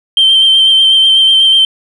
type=tone with vibrato; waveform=sine; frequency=3130 Hz; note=G7; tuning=3 cents flat; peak=-3 dBFS; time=0.17-1.65 s; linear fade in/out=2 ms; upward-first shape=sine; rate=8.1 Hz; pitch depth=21 cents each way; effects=tanh soft clip ceiling -1 dBFS